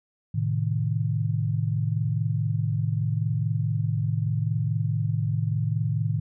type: chord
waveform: sine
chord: A diminished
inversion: none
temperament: equal with one note detuned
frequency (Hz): 110 / 130.81 / 154.76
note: A2 / C3 / Eb3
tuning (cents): 0 / 0 / -9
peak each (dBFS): -25 / -30 / -27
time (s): 0.34-6.2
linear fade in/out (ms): 10
effects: none